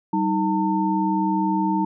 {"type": "tone cluster", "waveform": "sine", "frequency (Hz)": [193.6, 312.7, 900], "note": ["G3", "D#4", "A5"], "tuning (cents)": [-21, 9, 39], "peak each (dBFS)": -23, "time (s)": [0.13, 1.85], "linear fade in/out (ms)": 5, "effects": []}